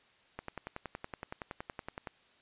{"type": "click train", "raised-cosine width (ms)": 0.5, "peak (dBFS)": -24, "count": 19, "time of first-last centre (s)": [0.39, 2.072], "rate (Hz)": 10.7, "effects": ["white hiss -65 dBFS RMS until 2.41 s", "resampled to 8000 Hz"]}